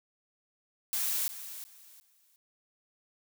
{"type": "noise with echo", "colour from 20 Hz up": "blue", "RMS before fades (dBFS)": -31, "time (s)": [0.93, 1.28], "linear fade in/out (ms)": 0, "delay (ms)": 360, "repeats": 3, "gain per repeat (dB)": -12, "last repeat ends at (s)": 2.36, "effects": []}